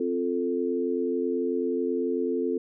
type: chord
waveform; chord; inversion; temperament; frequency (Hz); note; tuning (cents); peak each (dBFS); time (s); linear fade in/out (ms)
sine; F major; second; equal; 261.6 / 349.2 / 440; C4 / F4 / A4; 0 / 0 / 0; -29 / -29 / -28; 0-2.58; 5
effects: none